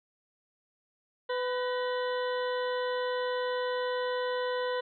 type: harmonic tone with a mistuned harmonic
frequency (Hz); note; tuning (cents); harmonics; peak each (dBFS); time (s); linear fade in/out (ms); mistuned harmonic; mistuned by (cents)
499.6; B4; +20; 1 / 2 / 3 / 4 / 6 / 7 / 8; -30 / -36 / -40 / -42 / -46 / -47 / -48; 1.29-4.81; 10; 4; -79
effects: none